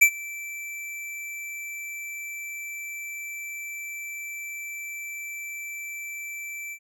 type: tone with ADSR envelope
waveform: square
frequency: 2331 Hz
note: D7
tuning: 14 cents flat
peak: -11 dBFS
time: 0.01-6.79 s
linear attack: 13 ms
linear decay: 74 ms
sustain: -23 dB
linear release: 69 ms
effects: none